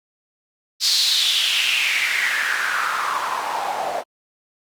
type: noise with band-pass filter sweep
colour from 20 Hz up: white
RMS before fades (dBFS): -21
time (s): 0.8-4.04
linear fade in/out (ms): 50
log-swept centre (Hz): 4700 to 640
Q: 4.6
effects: Opus 48 kbps